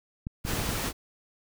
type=clicks; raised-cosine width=5 ms; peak=-20 dBFS; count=5; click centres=0.269 / 0.451 / 0.536 / 0.591 / 0.691 s
type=noise; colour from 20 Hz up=pink; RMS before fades=-31 dBFS; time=0.44-0.93 s; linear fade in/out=50 ms
effects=none